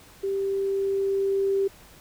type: tone with level ramp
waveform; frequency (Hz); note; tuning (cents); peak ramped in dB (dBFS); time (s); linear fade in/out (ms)
sine; 392; G4; 0; -24 to -20; 0.23-1.68; 10
effects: pink hiss -51 dBFS RMS until 2 s